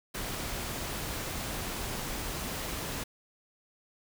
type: noise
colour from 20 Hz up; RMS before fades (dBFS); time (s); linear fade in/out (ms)
pink; -36; 0.14-3.04; 10
effects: none